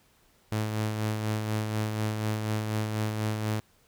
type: tone with tremolo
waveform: sawtooth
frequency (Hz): 107.9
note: A2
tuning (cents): -33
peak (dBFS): -22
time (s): 0.52-3.6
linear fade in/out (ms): 0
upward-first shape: sine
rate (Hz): 4.1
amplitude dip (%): 40
effects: pink hiss -64 dBFS RMS until 3.87 s